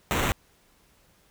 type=noise with sample-and-hold; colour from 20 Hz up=pink; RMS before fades=-25 dBFS; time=0.11-0.32 s; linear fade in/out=0 ms; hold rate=4900 Hz; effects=pink hiss -62 dBFS RMS until 1.3 s